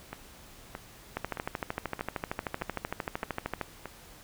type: two click trains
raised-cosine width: 0.5 ms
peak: -22 / -16 dBFS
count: 7 / 33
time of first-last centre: 0.13-3.857 / 1.17-3.613 s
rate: 1.61 / 13.1 Hz
effects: pink hiss -52 dBFS RMS until 4.23 s